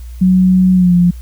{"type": "tone with pitch glide", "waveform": "sine", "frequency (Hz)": [185, 175.83], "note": ["F#3", "F3"], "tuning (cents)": [0, 12], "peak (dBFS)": -6, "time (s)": [0.21, 1.11], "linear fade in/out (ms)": 10, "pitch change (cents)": -88, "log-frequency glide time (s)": [0.74, 0.94], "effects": ["added 60 Hz sine -26 dBFS peak until 1.21 s", "white hiss -47 dBFS RMS until 1.21 s"]}